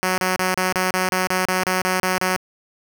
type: tone bursts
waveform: 5% pulse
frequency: 185 Hz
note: F#3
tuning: in tune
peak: -7 dBFS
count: 13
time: 0.03-2.364 s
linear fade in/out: 0 ms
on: 150 ms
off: 32 ms
effects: none